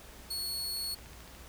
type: tone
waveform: sawtooth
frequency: 4372 Hz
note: C#8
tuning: 25 cents flat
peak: -31 dBFS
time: 0.3-0.95 s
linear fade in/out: 10 ms
type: click train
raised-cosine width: 0.2 ms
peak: -35 dBFS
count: 9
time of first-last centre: 0.77-1.35 s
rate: 13.8 Hz
effects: added 60 Hz sine -53 dBFS peak until 1.48 s + pink hiss -52 dBFS RMS until 1.48 s